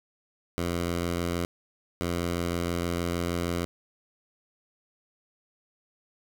10% pulse tone bursts at uneven times, 86.4 Hz, F2, 18 cents flat, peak -19 dBFS, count 2, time 0.58-1.45 / 2.01-3.65 s, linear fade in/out 0 ms, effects none

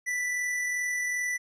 square tone with amplitude modulation, 1977 Hz, B6, 1 cent sharp, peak -27 dBFS, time 0.06-1.38 s, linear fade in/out 20 ms, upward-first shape sine, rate 42.6 Hz, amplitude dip 25%, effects low-pass 11000 Hz 12 dB/octave

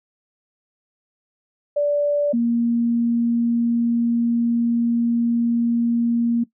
sine tone pair in turn, 582 / 234.7 Hz, D5 / A#3, -16 / +12 cents, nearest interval octave + major third, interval 1572 cents, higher first, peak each -16 dBFS, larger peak neither, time 1.76-2.33 / 2.33-6.44 s, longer second, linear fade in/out 10 ms, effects noise-tail reverb RT60 0.1 s tail -17 dB re dry

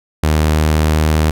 sawtooth tone with pitch glide, 77.2 to 77.65 Hz, D#2 to D#2, -13 to -3 cents, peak -7 dBFS, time 0.23-1.31 s, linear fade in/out 5 ms, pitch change +10 cents, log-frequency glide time 0.39-1.09 s, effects none

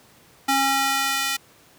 square tone with high-pass filter sweep, 272.3 Hz, C#4, 31 cents flat, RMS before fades -22 dBFS, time 0.48-1.37 s, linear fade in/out 10 ms, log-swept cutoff 590 to 2100 Hz, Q 0.85, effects pink hiss -53 dBFS RMS until 1.78 s + high-pass 100 Hz 12 dB/octave

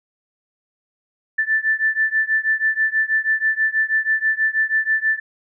sine beating tone pair, 1760 / 1766.2 Hz, A6 / A6, 0 / +6 cents, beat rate 6.2 Hz, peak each -19 / -20 dBFS, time 1.38-5.2 s, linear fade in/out 10 ms, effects none

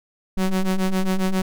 square ring-modulated tone, 93.5 Hz, F#2, 19 cents sharp, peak -16 dBFS, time 0.37-1.42 s, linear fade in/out 5 ms, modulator 97.2 Hz, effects none

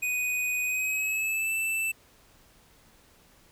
square tone with pitch glide, 2489 to 2652 Hz, D#7 to E7, 0 to +10 cents, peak -27 dBFS, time 0.02-1.92 s, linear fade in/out 10 ms, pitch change +110 cents, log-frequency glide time 0.64-1.53 s, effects pink hiss -59 dBFS RMS until 3.51 s

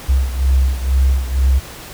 sine beating tone pair, 65.41 / 67.51 Hz, C2 / C#2, 0 / -45 cents, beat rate 2.1 Hz, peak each -13 / -17 dBFS, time 0.08-1.6 s, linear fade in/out 20 ms, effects pink hiss -34 dBFS RMS until 1.93 s

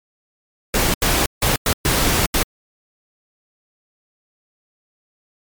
pink noise bursts at uneven times, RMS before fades -17 dBFS, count 6, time 0.74-0.94 / 1.02-1.26 / 1.42-1.56 / 1.66-1.73 / 1.85-2.26 / 2.34-2.43 s, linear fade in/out 2 ms, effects MP3 96 kbps

